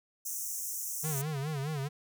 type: high-pass noise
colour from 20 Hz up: pink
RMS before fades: -37 dBFS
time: 0.25-1.22 s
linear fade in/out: 10 ms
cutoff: 5700 Hz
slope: 96 dB/octave
type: tone with vibrato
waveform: square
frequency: 145.9 Hz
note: D3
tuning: 11 cents flat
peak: -33 dBFS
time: 1.03-1.89 s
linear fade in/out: 20 ms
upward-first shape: sine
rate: 4.8 Hz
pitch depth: 140 cents each way
effects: none